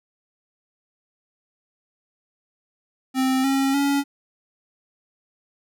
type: tone with pitch steps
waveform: square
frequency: 261.6 / 271.1 / 281 Hz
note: C4 / C#4 / C#4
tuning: 0 / -38 / +24 cents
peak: -19 dBFS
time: 3.14-4.04 s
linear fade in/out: 50 ms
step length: 300 ms
effects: none